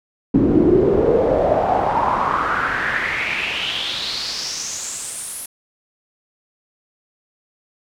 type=noise with band-pass filter sweep; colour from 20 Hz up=brown; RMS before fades=-19 dBFS; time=0.34-5.46 s; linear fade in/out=5 ms; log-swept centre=270 to 11000 Hz; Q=5.1; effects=none